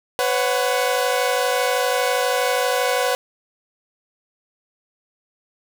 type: chord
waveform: sawtooth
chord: B suspended second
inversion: none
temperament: equal with one note detuned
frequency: 501.9 / 554.4 / 740 Hz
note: B4 / C#5 / F#5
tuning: +28 / 0 / 0 cents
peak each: -17 / -20 / -20 dBFS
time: 0.19-3.15 s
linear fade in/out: 0 ms
effects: none